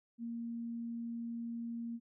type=tone; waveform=sine; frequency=233.1 Hz; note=A#3; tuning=in tune; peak=-38 dBFS; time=0.18-2 s; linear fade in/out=50 ms; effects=none